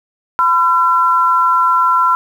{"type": "tone pair together", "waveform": "sine", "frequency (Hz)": [1009.6, 1357], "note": ["B5", "E6"], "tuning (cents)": [38, 50], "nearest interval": "perfect fourth", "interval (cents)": 512, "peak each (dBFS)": -12, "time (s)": [0.39, 2.15], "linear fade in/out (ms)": 0, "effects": ["7-bit"]}